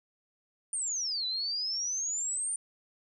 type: exponential two-way sweep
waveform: sine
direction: down then up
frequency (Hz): 9150 to 3951 to 9150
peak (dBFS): -30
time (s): 0.73-2.56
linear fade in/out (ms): 2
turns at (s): 1.26
effects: none